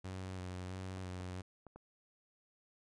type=tone with vibrato; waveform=sawtooth; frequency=92.5 Hz; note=F#2; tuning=in tune; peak=-38 dBFS; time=0.04-1.42 s; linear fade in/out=10 ms; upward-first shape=square; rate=1.5 Hz; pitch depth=23 cents each way
type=clicks; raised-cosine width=1 ms; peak=-38 dBFS; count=4; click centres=0.974 / 1.206 / 1.667 / 1.76 s
effects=resampled to 22050 Hz